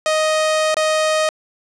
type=tone with dropouts; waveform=sawtooth; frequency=624 Hz; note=D#5; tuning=5 cents sharp; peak=-11 dBFS; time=0.06-1.29 s; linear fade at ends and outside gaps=1 ms; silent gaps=0.744-0.768 s; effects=resampled to 22050 Hz + 7-bit